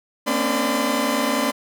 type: tone cluster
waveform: sawtooth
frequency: 229 / 261.5 / 281.9 / 594 / 1019 Hz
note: A#3 / C4 / C#4 / D5 / C6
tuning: -31 / -1 / +29 / +20 / -46 cents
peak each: -22 dBFS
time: 0.26-1.52 s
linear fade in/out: 20 ms
effects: none